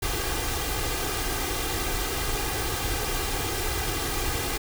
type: noise with comb filter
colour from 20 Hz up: pink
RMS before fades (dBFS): -28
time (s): 0.02-4.58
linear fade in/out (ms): 10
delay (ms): 2.5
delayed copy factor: +0.7
effects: none